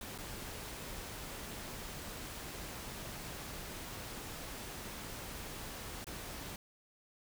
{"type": "noise with dropouts", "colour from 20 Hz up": "pink", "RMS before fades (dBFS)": -45, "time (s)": [0.01, 6.56], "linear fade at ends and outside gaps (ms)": 2, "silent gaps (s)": [[0.179, 0.185], [6.044, 6.068]], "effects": []}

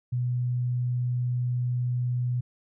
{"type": "tone", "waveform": "sine", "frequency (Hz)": 123.47, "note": "B2", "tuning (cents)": 0, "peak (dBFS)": -24, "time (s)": [0.12, 2.41], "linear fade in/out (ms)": 10, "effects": []}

